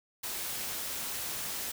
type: noise with amplitude modulation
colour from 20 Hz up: white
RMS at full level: -35 dBFS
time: 0.23-1.72 s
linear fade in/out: 10 ms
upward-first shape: sine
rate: 212 Hz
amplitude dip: 35%
effects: none

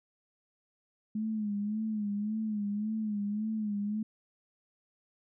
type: tone with vibrato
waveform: sine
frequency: 211.4 Hz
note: G#3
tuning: 31 cents sharp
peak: -30 dBFS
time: 1.15-4.03 s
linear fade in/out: 5 ms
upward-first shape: sine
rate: 1.8 Hz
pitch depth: 70 cents each way
effects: none

